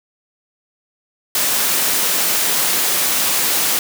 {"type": "high-pass noise", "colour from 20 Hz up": "white", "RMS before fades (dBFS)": -17, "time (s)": [1.35, 3.79], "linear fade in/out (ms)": 2, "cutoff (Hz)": 180, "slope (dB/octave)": 12, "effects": []}